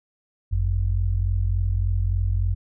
sine tone pair together, 48.95 / 92.4 Hz, G1 / F#2, -2 / -2 cents, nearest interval major seventh, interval 1100 cents, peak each -22 dBFS, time 0.51-2.55 s, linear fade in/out 20 ms, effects none

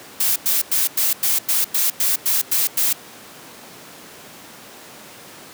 blue noise bursts, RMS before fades -18 dBFS, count 11, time 0.2-2.93 s, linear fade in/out 5 ms, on 160 ms, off 97 ms, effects pink hiss -40 dBFS RMS until 5.53 s + high-pass 200 Hz 12 dB/octave

